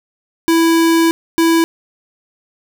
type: tone bursts at uneven times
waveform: square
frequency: 330 Hz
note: E4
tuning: 2 cents sharp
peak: -10 dBFS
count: 2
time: 0.48-1.11 / 1.38-1.64 s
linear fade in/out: 0 ms
effects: none